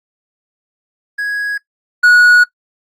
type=tone pair in turn; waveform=triangle; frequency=1661.2 / 1459.2 Hz; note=G#6 / F#6; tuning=0 / -24 cents; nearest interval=major second; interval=224 cents; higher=first; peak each=-14 / -3 dBFS; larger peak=second; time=1.18-1.58 / 2.03-2.44 s; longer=second; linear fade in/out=10 ms; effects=noise-tail reverb RT60 0.1 s tail -19 dB re dry + Opus 24 kbps